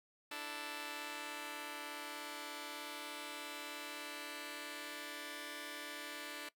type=chord; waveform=5% pulse; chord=D suspended second; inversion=none; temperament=just; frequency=293.7 / 330.4 / 440.5 Hz; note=D4 / E4 / A4; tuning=0 / +4 / +2 cents; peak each=-35 / -39 / -39 dBFS; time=0.31-6.49 s; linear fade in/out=5 ms; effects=noise-tail reverb RT60 0.1 s tail -19 dB re dry